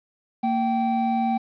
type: tone pair together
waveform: triangle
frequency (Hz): 230.4 / 775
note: A#3 / G5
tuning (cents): -20 / -20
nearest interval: octave + major sixth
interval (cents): 2100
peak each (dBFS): -21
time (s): 0.43-1.38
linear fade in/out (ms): 10
effects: resampled to 11025 Hz + 9-bit